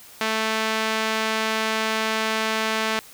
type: tone with band-pass filter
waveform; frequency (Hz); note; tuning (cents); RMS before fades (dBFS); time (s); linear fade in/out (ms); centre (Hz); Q
sawtooth; 220; A3; 0; -24; 0.21-2.99; 0; 2300; 0.62
effects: white hiss -46 dBFS RMS until 3.13 s